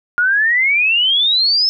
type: exponential sweep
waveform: sine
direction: up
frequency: 1411 to 5300 Hz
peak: -11 dBFS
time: 0.18-1.69 s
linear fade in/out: 0 ms
effects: none